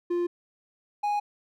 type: tone pair in turn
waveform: triangle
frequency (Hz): 349.2 / 827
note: F4 / G#5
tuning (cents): 0 / -8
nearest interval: octave + minor third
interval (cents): 1492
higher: second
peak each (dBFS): -22 / -22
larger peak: neither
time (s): 0.1-0.27 / 1.03-1.2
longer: neither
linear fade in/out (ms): 10
effects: none